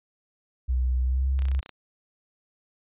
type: tone with pitch glide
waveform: sine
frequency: 63 to 66.75 Hz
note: B1 to C2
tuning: +35 to +35 cents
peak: -21 dBFS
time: 0.68-1.61 s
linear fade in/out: 20 ms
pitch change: +100 cents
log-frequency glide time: 1.03-1.28 s
type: clicks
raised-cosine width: 0.2 ms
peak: -24 dBFS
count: 10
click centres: 1.391 / 1.421 / 1.454 / 1.485 / 1.516 / 1.549 / 1.592 / 1.629 / 1.661 / 1.693 s
effects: resampled to 8000 Hz